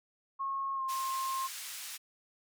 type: tone with pitch glide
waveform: sine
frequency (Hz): 1088 to 1061.9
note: C#6 to C6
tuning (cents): -33 to +25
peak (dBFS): -32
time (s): 0.39-1.48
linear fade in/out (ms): 20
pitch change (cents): -42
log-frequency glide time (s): 0.75-0.82
type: band-pass noise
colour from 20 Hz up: white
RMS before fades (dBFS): -43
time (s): 0.88-1.98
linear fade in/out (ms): 20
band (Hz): 1500 to 12000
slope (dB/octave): 12
effects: none